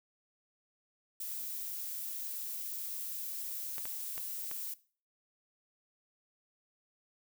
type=noise; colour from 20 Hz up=violet; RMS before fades=-40 dBFS; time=1.2-4.74 s; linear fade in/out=5 ms
type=clicks; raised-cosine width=0.3 ms; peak=-28 dBFS; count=4; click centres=3.782 / 3.855 / 4.179 / 4.513 s
effects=noise-tail reverb RT60 0.4 s tail -19 dB re dry